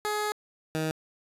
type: tone pair in turn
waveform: 15% pulse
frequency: 420.9 / 157.66 Hz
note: G#4 / D#3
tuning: +23 / +23 cents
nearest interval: octave + perfect fourth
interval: 1700 cents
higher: first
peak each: -21 dBFS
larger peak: neither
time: 0.05-0.32 / 0.75-0.91 s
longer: first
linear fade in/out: 0 ms
effects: resampled to 32000 Hz